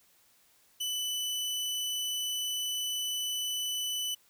sawtooth tone, 2989 Hz, F#7, 17 cents sharp, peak -28 dBFS, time 0.8-4.15 s, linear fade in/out 10 ms, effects white hiss -65 dBFS RMS until 4.29 s

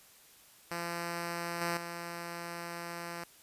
5% pulse tone with level steps, 171.1 Hz, F3, 35 cents flat, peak -24 / -20 / -28 dBFS, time 0.71-3.24 s, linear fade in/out 2 ms, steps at 1.61 / 1.77 s, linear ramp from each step 2 ms, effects white hiss -59 dBFS RMS until 3.42 s + resampled to 32000 Hz

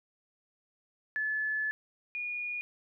sine tone pair in turn, 1727 / 2442 Hz, A6 / D#7, -33 / -33 cents, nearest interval tritone, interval 600 cents, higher second, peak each -29 / -33 dBFS, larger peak first, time 1.16-1.71 / 2.15-2.61 s, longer first, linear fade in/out 0 ms, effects none

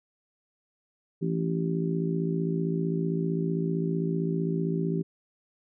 harmonic tone, 55.5 Hz, A1, 16 cents sharp, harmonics 3 / 4 / 5 / 6 / 7, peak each -27 / -37 / -34 / -39 / -32 dBFS, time 1.21-5.03 s, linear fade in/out 20 ms, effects none

